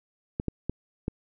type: clicks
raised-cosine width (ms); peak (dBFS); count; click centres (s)
3; -15; 4; 0.399 / 0.483 / 0.696 / 1.081
effects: none